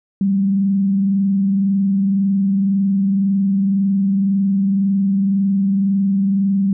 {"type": "tone with frequency modulation", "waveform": "sine", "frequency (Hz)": 196, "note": "G3", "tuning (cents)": 0, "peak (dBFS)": -13, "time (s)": [0.21, 6.73], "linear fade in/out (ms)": 2, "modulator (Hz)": 21.9, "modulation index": 0.26, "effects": []}